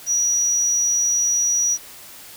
sine tone, 5810 Hz, F#8, 32 cents flat, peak -15 dBFS, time 0.06-1.78 s, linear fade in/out 50 ms, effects tanh soft clip ceiling -13 dBFS + white hiss -41 dBFS RMS until 2.36 s

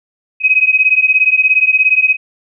sine beating tone pair, 2521 / 2538 Hz, D#7 / D#7, +22 / +34 cents, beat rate 17 Hz, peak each -11 dBFS, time 0.4-2.17 s, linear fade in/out 50 ms, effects none

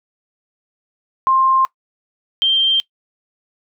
sine tone pair in turn, 1056 / 3157 Hz, C6 / G7, +16 / +12 cents, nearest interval octave + perfect fifth, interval 1896 cents, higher second, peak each -11 dBFS, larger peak neither, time 1.27-1.65 / 2.42-2.8 s, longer neither, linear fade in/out 0 ms, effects noise-tail reverb RT60 0.1 s tail -21 dB re dry

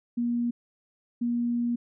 sine tone pair in turn, 238.4 / 238.4 Hz, A#3 / A#3, +39 / +39 cents, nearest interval unison, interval 0 cents, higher neither, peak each -24 dBFS, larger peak neither, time 0.17-0.51 / 1.21-1.76 s, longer second, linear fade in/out 10 ms, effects none

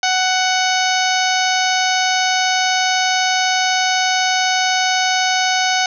harmonic tone with a mistuned harmonic, 744 Hz, F#5, 9 cents sharp, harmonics 1 / 2 / 3 / 4 / 5 / 6 / 7 / 8 / 9, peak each -18 / -21 / -23 / -24 / -25 / -26 / -26 / -27 / -28 dBFS, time 0.03-5.86 s, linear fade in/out 2 ms, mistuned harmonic 9, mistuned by -73 cents, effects none

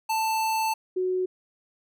square / sine tone pair in turn, 884 / 369 Hz, A5 / F#4, +8 / -5 cents, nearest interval octave + minor third, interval 1513 cents, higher first, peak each -24 / -23 dBFS, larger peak second, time 0.09-0.74 / 0.96-1.26 s, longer first, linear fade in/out 10 ms, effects none

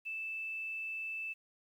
sine tone with quantisation, 2637 Hz, E7, in tune, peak -37 dBFS, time 0.05-1.34 s, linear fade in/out 20 ms, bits 11, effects none

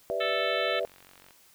sine chord, E minor seventh, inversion first, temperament equal, 392 / 493.9 / 587.3 / 659.3 Hz, G4 / B4 / D5 / E5, 0 / 0 / 0 / 0 cents, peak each -36 / -33 / -32 / -32 dBFS, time 0.1-0.85 s, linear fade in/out 0 ms
harmonic tone, 440 Hz, A4, in tune, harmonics 3 / 4 / 5 / 6 / 7 / 8 / 9, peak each -34 / -35 / -36 / -37 / -37 / -38 / -39 dBFS, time 0.2-0.8 s, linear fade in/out 10 ms
click train, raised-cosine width 0.3 ms, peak -36 dBFS, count 30, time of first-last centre 0.68-1.308 s, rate 46.2 Hz
effects white hiss -59 dBFS RMS until 1.54 s

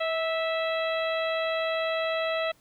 harmonic tone with a mistuned harmonic, 656 Hz, E5, 9 cents flat, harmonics 1 / 2 / 3 / 4 / 5 / 6, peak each -27 / -34 / -35 / -36 / -39 / -40 dBFS, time 0-2.52 s, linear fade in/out 10 ms, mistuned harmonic 1, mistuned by -25 cents, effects pink hiss -62 dBFS RMS until 2.6 s

